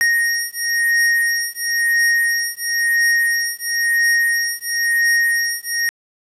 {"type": "beating tone pair", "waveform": "square", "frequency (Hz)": [1864.7, 1865.68], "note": ["A#6", "A#6"], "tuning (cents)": [0, 1], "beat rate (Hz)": 0.98, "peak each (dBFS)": -19, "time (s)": [0.01, 5.89], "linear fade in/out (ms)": 0, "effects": ["resampled to 32000 Hz", "8-bit"]}